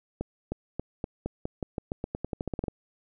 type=accelerating click train; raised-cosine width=2 ms; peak=-17 dBFS; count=19; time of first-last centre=0.21-2.682 s; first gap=310 ms; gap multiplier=0.89; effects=none